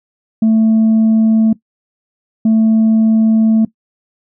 sine tone bursts at uneven times, 221.4 Hz, A3, 11 cents sharp, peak -5 dBFS, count 2, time 0.42-1.53 / 2.45-3.65 s, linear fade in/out 5 ms, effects noise-tail reverb RT60 0.1 s tail -19 dB re dry + tanh soft clip ceiling -6 dBFS

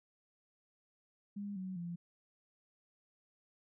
sine tone with pitch steps, 202.7 / 186.95 / 172.43 Hz, G#3 / F#3 / F3, -42 / +18 / -22 cents, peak -39 dBFS, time 1.36-1.96 s, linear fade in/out 10 ms, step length 200 ms, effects none

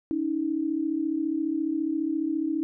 sine tone pair together, 285.4 / 320 Hz, D4 / D#4, -49 / +49 cents, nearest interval major second, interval 198 cents, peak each -29 / -26 dBFS, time 0.11-2.63 s, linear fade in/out 0 ms, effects none

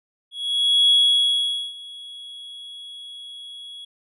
triangle tone with ADSR envelope, 3343 Hz, G#7, 11 cents sharp, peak -10 dBFS, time 0.31-3.85 s, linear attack 590 ms, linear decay 830 ms, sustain -24 dB, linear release 6 ms, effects tanh soft clip ceiling -7 dBFS + resampled to 24000 Hz

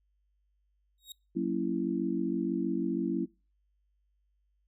sawtooth tone with exponential growth, 3772 Hz, A#7, 20 cents sharp, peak -36 dBFS, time 0.98-1.12 s, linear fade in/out 2 ms, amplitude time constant 29 ms
sine chord, F# dominant seventh, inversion none, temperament just, 185 / 231.2 / 277.5 / 333 Hz, F#3 / A#3 / C#4 / E4, 0 / -14 / +2 / +18 cents, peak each -34 / -34 / -34 / -32 dBFS, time 1.35-3.26 s, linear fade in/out 20 ms
effects noise-tail reverb RT60 0.3 s tail -24 dB re dry + added 50 Hz sine -70 dBFS peak until 4.67 s

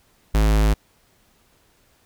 square tone, 53 Hz, G#1, 36 cents sharp, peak -15 dBFS, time 0.34-0.74 s, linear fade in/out 10 ms, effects pink hiss -60 dBFS RMS until 2.05 s

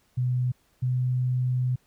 sine tone pair in turn, 125.3 / 126.32 Hz, B2 / B2, +25 / +39 cents, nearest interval unison, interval 14 cents, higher second, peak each -22 dBFS, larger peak neither, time 0.17-0.52 / 0.82-1.76 s, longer second, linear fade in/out 10 ms, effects pink hiss -66 dBFS RMS until 1.86 s

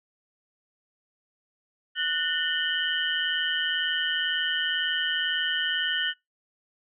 sine tone cluster, 1479 / 1811 / 2939 / 3101 Hz, F#6 / A6 / F#7 / G7, -1 / +49 / -12 / -19 cents, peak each -30 dBFS, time 1.95-6.14 s, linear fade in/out 50 ms, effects noise-tail reverb RT60 0.2 s tail -25 dB re dry

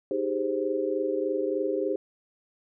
sine chord, Ab major seventh, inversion second, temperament equal, 311.1 / 392 / 415.3 / 523.3 Hz, Eb4 / G4 / Ab4 / C5, 0 / 0 / 0 / 0 cents, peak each -32 / -29 / -32 / -30 dBFS, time 0.11-1.96 s, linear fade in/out 2 ms, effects none

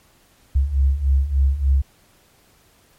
sine beating tone pair, 66 / 69.4 Hz, C2 / C#2, +16 / +3 cents, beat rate 3.4 Hz, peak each -20 / -16 dBFS, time 0.55-1.82 s, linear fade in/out 10 ms, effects pink hiss -56 dBFS RMS until 2.98 s + MP3 64 kbps

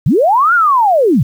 sine linear two-way sweep, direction up then down, 101.1 to 1462 to 101.1 Hz, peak -7 dBFS, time 0.06-1.23 s, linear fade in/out 5 ms, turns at 0.54 s, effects 7-bit

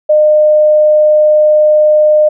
sine tone, 608 Hz, D#5, 40 cents flat, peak -4 dBFS, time 0.09-2.29 s, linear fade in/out 10 ms, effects none

